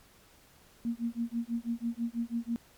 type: tone with tremolo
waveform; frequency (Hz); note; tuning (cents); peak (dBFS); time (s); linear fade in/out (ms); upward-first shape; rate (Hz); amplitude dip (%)
sine; 233.7; A#3; +5; -27; 0.85-2.56; 0; sine; 6.1; 100
effects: pink hiss -60 dBFS RMS until 2.77 s + MP3 96 kbps